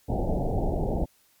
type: low-pass noise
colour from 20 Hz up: pink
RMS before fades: -26 dBFS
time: 0.08-1.06 s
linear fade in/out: 20 ms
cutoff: 830 Hz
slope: 96 dB/octave
effects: white hiss -63 dBFS RMS until 1.4 s + MP3 96 kbps